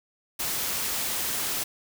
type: noise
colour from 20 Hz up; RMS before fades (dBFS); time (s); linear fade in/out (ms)
white; -29; 0.39-1.64; 10
effects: none